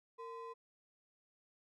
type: ring-modulated tone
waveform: triangle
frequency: 742 Hz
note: F#5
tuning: 5 cents sharp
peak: -40 dBFS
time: 0.18-0.54 s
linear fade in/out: 20 ms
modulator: 282 Hz
effects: none